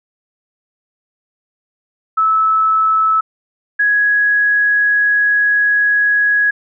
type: tone pair in turn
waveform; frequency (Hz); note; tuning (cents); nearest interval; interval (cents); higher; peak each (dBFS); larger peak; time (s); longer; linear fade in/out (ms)
sine; 1304 / 1668; E6 / G#6; -19 / +7; major third; 426; second; -10; neither; 2.17-3.21 / 3.79-6.51; second; 10
effects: none